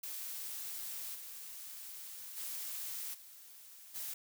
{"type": "noise with level steps", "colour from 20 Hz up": "blue", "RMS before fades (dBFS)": [-43, -48, -42, -55, -42], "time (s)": [0.03, 4.14], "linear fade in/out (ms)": 5, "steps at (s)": [1.14, 2.36, 3.13, 3.94], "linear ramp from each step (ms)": 20, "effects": []}